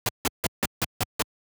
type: noise bursts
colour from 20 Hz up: pink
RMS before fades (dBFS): -23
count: 7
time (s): 0.06-1.223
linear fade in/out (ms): 2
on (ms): 29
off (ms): 160
effects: high-pass 80 Hz 12 dB/octave